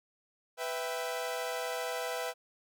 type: chord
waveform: sawtooth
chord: E minor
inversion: second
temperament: equal with one note detuned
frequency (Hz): 497.6 / 659.3 / 784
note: B4 / E5 / G5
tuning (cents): +13 / 0 / 0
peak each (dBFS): -33 / -34 / -37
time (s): 0.57-2.34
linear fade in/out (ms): 50
effects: none